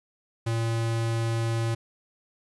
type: tone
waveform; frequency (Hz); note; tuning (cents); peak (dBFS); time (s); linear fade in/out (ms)
square; 114.6; A#2; -29; -25; 0.46-1.75; 10
effects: resampled to 24000 Hz + 10-bit